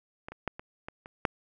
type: clicks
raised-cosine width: 0.5 ms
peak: -24 / -27 / -15 / -25 / -23 / -29 / -9 dBFS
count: 7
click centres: 0.285 / 0.32 / 0.477 / 0.595 / 0.885 / 1.059 / 1.252 s
effects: none